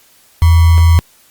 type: tone with sample-and-hold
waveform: sine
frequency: 83 Hz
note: E2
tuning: 12 cents sharp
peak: -4 dBFS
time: 0.42-0.99 s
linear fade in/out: 0 ms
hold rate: 1050 Hz
effects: white hiss -48 dBFS RMS until 1.3 s + Opus 48 kbps